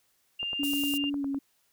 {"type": "tone", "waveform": "sine", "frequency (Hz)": 2800, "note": "F7", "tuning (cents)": 4, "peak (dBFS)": -30, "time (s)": [0.39, 1.1], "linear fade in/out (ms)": 10}
{"type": "click train", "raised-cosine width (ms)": 1, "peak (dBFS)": -28, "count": 10, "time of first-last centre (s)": [0.43, 1.346], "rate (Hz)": 9.83}
{"type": "tone with pitch glide", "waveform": "sine", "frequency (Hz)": [284.6, 276.3], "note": ["C#4", "C#4"], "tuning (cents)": [46, -6], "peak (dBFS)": -28, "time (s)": [0.59, 1.39], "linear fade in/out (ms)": 10, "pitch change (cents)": -52, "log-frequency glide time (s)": [1.18, 1.25]}
{"type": "high-pass noise", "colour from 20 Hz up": "pink", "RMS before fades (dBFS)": -37, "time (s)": [0.63, 0.98], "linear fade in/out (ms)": 10, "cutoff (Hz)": 10000, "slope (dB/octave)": 12}
{"effects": ["white hiss -70 dBFS RMS until 1.72 s"]}